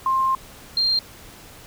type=tone pair in turn; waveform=sine; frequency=1057 / 4188 Hz; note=C6 / C8; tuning=+17 / +1 cents; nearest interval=2 octaves; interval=2384 cents; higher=second; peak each=-17 dBFS; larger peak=neither; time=0.06-0.35 / 0.77-0.99 s; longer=first; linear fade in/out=2 ms; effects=pink hiss -44 dBFS RMS until 1.66 s